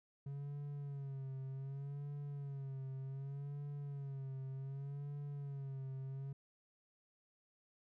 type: tone with vibrato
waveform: triangle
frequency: 138.59 Hz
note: C#3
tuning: in tune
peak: -40 dBFS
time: 0.26-6.33 s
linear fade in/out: 5 ms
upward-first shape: sine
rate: 0.66 Hz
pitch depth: 67 cents each way
effects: none